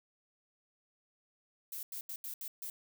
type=noise bursts at uneven times; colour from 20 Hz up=violet; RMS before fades=-42 dBFS; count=6; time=1.72-1.83 / 1.92-2.01 / 2.09-2.16 / 2.24-2.34 / 2.41-2.48 / 2.62-2.7 s; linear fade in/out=2 ms; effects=none